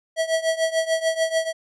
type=tone with tremolo; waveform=square; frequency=649 Hz; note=E5; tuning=27 cents flat; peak=-17 dBFS; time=0.16-1.53 s; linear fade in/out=50 ms; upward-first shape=triangle; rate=6.8 Hz; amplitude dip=90%; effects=resampled to 24000 Hz